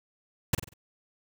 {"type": "noise with echo", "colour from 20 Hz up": "pink", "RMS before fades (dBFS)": -23, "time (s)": [0.53, 0.55], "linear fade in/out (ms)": 5, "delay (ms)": 47, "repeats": 4, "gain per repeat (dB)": -8, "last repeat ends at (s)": 0.738, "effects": []}